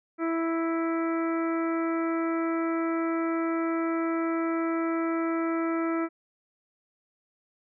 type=harmonic tone; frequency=329.6 Hz; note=E4; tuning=in tune; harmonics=1 / 2 / 3 / 4 / 5 / 6 / 7; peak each=-26 / -35 / -41 / -34 / -45 / -42 / -44 dBFS; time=0.18-6.09 s; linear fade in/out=50 ms; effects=none